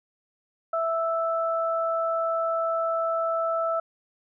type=tone pair together; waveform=sine; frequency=659.3 / 1318.6 Hz; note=E5 / E6; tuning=0 / 0 cents; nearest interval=octave; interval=1200 cents; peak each=-25 / -27 dBFS; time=0.73-3.8 s; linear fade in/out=5 ms; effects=none